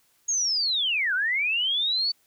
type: linear two-way sweep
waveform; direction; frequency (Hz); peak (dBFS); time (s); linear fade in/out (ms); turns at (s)
sine; down then up; 6680 to 1420 to 4556; -22; 0.28-2.12; 10; 1.14
effects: white hiss -65 dBFS RMS until 2.26 s